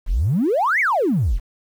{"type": "exponential two-way sweep", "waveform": "triangle", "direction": "up then down", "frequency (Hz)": [32.01, 2300, 32.01], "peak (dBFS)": -12, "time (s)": [0.06, 1.4], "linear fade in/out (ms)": 50, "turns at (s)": 0.8, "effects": ["tanh soft clip ceiling -13 dBFS", "8-bit"]}